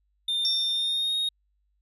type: tone with pitch glide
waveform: triangle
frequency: 3611 to 3734 Hz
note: A7 to A#7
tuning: +44 to +2 cents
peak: -23 dBFS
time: 0.28-1.29 s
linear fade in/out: 5 ms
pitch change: +58 cents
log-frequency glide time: 0.71-1.15 s
type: tone with exponential decay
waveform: sine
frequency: 5460 Hz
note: F8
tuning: 40 cents flat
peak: -23 dBFS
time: 0.45-1.14 s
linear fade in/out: 0 ms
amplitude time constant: 150 ms
effects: added 50 Hz sine -68 dBFS peak until 1.81 s